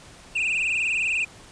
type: tone with vibrato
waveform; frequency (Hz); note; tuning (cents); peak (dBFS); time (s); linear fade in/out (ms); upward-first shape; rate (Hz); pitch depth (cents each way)
triangle; 2576; E7; -41; -20; 0.35-1.25; 10; triangle; 20; 140
effects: pink hiss -47 dBFS RMS until 1.51 s + resampled to 22050 Hz